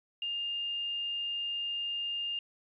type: tone with quantisation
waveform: sine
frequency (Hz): 2814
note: F7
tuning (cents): +12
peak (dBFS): -32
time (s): 0.22-2.39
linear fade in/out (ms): 2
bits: 10
effects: resampled to 11025 Hz